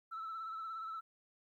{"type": "tone with vibrato", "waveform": "sine", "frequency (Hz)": 1318.5, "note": "E6", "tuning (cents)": 0, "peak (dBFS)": -39, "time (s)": [0.11, 1.01], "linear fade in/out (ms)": 20, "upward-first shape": "triangle", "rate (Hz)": 17, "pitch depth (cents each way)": 46, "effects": ["tanh soft clip ceiling -38 dBFS", "13-bit"]}